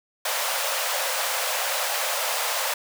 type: high-pass noise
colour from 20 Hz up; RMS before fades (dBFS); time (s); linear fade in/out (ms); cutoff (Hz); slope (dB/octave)
pink; -26; 0.25-2.74; 5; 500; 96
effects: none